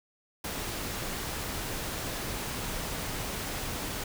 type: noise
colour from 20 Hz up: pink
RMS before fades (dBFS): -35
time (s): 0.44-4.04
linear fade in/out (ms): 5
effects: none